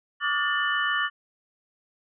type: tone cluster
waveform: sine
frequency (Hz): 1154 / 1221 / 1429 / 1779 / 2975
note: D6 / D#6 / F6 / A6 / F#7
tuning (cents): -31 / -33 / +39 / +19 / +9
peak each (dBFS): -29 / -35 / -29 / -26 / -32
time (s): 0.2-1.1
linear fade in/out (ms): 50
effects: none